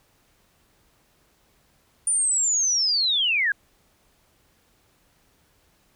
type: linear sweep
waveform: sine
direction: down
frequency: 9350 to 1568 Hz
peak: -19 dBFS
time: 2.07-3.52 s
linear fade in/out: 2 ms
effects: pink hiss -63 dBFS RMS until 5.95 s